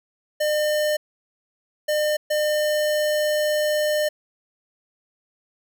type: tone bursts at uneven times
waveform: square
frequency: 604 Hz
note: D5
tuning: 48 cents sharp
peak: -20 dBFS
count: 3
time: 0.4-0.97 / 1.88-2.17 / 2.3-4.09 s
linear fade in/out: 10 ms
effects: none